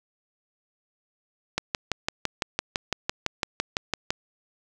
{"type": "click train", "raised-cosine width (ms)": 0.2, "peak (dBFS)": -7, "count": 16, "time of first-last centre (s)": [1.58, 4.105], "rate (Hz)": 5.94, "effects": []}